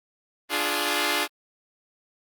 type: chord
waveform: 5% pulse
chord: D diminished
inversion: none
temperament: equal with one note detuned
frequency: 293.7 / 349.2 / 418.7 Hz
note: D4 / F4 / Ab4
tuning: 0 / 0 / +14 cents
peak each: -16 dBFS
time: 0.49-1.28 s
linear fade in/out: 50 ms
effects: Opus 32 kbps